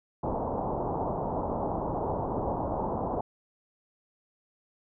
white low-pass noise, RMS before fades -31 dBFS, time 0.23-3.21 s, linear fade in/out 5 ms, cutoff 960 Hz, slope 48 dB/octave, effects none

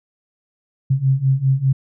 sine beating tone pair, 131.4 / 136.4 Hz, C3 / C#3, +8 / -28 cents, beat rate 5 Hz, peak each -18 / -16 dBFS, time 0.9-1.73 s, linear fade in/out 10 ms, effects none

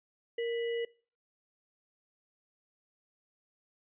sine tone with sample-and-hold, 466.2 Hz, A#4, in tune, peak -30 dBFS, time 0.38-0.85 s, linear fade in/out 5 ms, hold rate 2450 Hz, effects noise-tail reverb RT60 0.4 s tail -23 dB re dry + resampled to 8000 Hz

